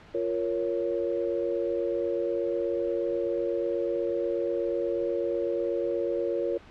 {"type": "chord", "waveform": "sine", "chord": "Bb minor", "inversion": "second", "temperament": "equal", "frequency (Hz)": [349.2, 466.2, 554.4], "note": ["F4", "Bb4", "Db5"], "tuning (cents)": [0, 0, 0], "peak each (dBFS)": -30, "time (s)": [0.14, 6.58], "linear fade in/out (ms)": 10, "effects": ["pink hiss -51 dBFS RMS until 6.7 s", "low-pass 3000 Hz 12 dB/octave"]}